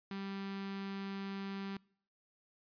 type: tone with notch filter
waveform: sawtooth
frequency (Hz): 196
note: G3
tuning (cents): 0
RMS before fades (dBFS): -42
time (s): 0.11-1.77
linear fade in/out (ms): 2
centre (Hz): 570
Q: 1.3
effects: noise-tail reverb RT60 0.6 s tail -25 dB re dry + resampled to 11025 Hz